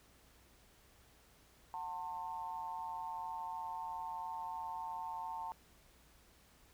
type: tone with amplitude modulation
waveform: sine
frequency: 898 Hz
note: A5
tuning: 35 cents sharp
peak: -36 dBFS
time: 1.74-5.52 s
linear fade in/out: 0 ms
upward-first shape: sine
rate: 163 Hz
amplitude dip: 85%
effects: added 60 Hz sine -70 dBFS peak until 6.73 s + pink hiss -66 dBFS RMS until 6.73 s